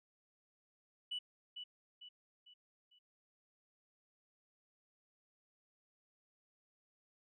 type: tone with echo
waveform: sine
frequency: 2960 Hz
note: F#7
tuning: in tune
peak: -37 dBFS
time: 1.11-1.19 s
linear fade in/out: 10 ms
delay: 450 ms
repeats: 4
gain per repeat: -7 dB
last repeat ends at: 2.99 s
effects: tanh soft clip ceiling -34 dBFS